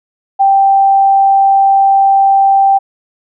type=tone; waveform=sine; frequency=784 Hz; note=G5; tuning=in tune; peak=-5 dBFS; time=0.39-2.79 s; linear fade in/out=20 ms; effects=none